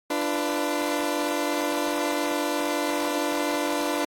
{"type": "chord", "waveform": "20% pulse", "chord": "B diminished", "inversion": "first", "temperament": "equal with one note detuned", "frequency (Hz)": [293.7, 342.4, 493.9], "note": ["D4", "F4", "B4"], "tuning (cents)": [0, -34, 0], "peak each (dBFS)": [-22, -25, -26], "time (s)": [0.1, 4.05], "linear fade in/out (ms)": 5, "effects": ["AAC 48 kbps"]}